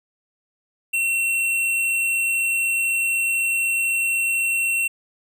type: tone with hard clipping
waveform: sine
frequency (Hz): 2718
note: F7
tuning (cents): -48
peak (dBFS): -20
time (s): 0.93-4.88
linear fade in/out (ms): 10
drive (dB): 16
effects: none